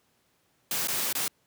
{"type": "noise with dropouts", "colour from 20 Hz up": "white", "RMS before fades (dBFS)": -29, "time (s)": [0.71, 1.28], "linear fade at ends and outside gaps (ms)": 2, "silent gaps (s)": [[0.873, 0.883], [1.128, 1.151]], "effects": ["pink hiss -69 dBFS RMS until 1.46 s", "high-pass 100 Hz 12 dB/octave"]}